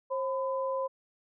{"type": "tone pair together", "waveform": "sine", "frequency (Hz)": [534, 1008], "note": ["C5", "B5"], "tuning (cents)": [35, 35], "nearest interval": "major seventh", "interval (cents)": 1100, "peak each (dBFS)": [-30, -34], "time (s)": [0.1, 0.88], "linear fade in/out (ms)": 20, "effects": []}